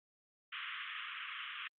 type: band-pass noise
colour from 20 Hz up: white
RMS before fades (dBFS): -44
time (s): 0.52-1.68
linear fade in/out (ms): 10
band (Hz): 1100 to 3300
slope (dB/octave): 96
effects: Opus 48 kbps